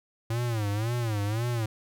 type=tone with vibrato; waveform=square; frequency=111 Hz; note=A2; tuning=16 cents sharp; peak=-27 dBFS; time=0.3-1.66 s; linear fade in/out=5 ms; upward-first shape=sine; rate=1.9 Hz; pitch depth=160 cents each way; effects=none